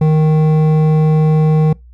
sine tone with hard clipping, 155.56 Hz, D#3, in tune, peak -10 dBFS, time 0.01-1.73 s, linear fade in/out 5 ms, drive 10 dB, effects noise-tail reverb RT60 0.2 s tail -24 dB re dry + added 60 Hz sine -37 dBFS peak until 1.93 s

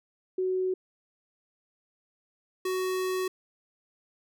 sine / square tone pair in turn, 372.1 / 372.1 Hz, F#4 / F#4, +10 / +10 cents, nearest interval unison, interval 0 cents, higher neither, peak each -25 / -28 dBFS, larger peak first, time 0.38-0.74 / 2.65-3.28 s, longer second, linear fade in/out 5 ms, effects none

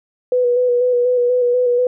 sine tone with vibrato, 492.4 Hz, B4, 5 cents flat, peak -12 dBFS, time 0.32-1.87 s, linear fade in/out 2 ms, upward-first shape square, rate 4.1 Hz, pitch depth 23 cents each way, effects none

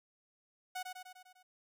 sawtooth tone with echo, 738 Hz, F#5, 5 cents flat, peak -34 dBFS, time 0.75-0.83 s, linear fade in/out 10 ms, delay 100 ms, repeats 6, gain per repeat -4 dB, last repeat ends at 1.43 s, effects none

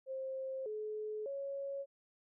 sine tone with pitch steps, 529 / 428 / 554 Hz, C5 / A4 / C#5, +19 / -48 / -1 cents, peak -38 dBFS, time 0.06-1.86 s, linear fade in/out 50 ms, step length 600 ms, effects none

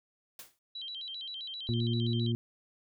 white noise with exponential decay, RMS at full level -43 dBFS, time 0.39-0.59 s, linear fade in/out 2 ms, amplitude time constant 42 ms
sine tone with vibrato, 3520 Hz, A7, in tune, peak -38 dBFS, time 0.75-2.32 s, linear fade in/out 5 ms, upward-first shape square, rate 7.6 Hz, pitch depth 190 cents each way
harmonic tone, 117 Hz, A#2, 7 cents sharp, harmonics 1 / 2 / 3, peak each -29 / -33 / -38 dBFS, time 1.69-2.35 s, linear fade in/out 0 ms
effects none

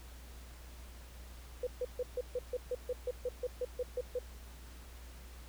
sine tone bursts, 497.7 Hz, B4, 13 cents sharp, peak -32 dBFS, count 15, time 1.63-4.19 s, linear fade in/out 5 ms, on 40 ms, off 140 ms, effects added 60 Hz sine -49 dBFS peak until 5.48 s + pink hiss -57 dBFS RMS until 5.48 s

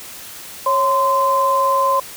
sine tone pair together, 549 / 1034.6 Hz, C#5 / C6, -17 / -20 cents, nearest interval major seventh, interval 1097 cents, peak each -19 / -14 dBFS, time 0.66-2 s, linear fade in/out 5 ms, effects white hiss -35 dBFS RMS until 2.16 s

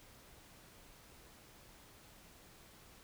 silence, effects pink hiss -60 dBFS RMS until 3.03 s

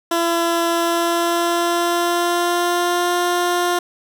15% pulse tone with pitch glide, 338 to 352.6 Hz, E4 to F4, +43 to +17 cents, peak -10 dBFS, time 0.11-3.79 s, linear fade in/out 5 ms, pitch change +74 cents, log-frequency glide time 0.73-3.14 s, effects none

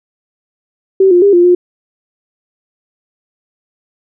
sine tone with pitch steps, 383.8 / 353.4 / 401.6 / 349.7 / 356.3 Hz, G4 / F4 / G4 / F4 / F4, -37 / +21 / +42 / +2 / +35 cents, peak -4 dBFS, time 1-1.55 s, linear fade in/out 5 ms, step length 110 ms, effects none

